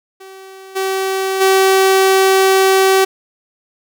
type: tone with level steps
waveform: sawtooth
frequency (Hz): 383.1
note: G4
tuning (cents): -40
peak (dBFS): -30 / -12 / -5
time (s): 0.2-3.05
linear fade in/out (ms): 10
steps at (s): 0.75 / 1.4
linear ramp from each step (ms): 20
effects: none